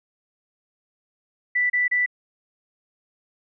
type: tone bursts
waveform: sine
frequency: 1975.5 Hz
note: B6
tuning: in tune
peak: -18 dBFS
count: 3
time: 1.55-2.062 s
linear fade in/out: 10 ms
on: 150 ms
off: 31 ms
effects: none